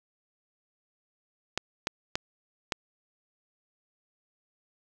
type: clicks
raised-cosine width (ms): 0.2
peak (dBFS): -10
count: 4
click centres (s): 1.576 / 1.871 / 2.155 / 2.722
effects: none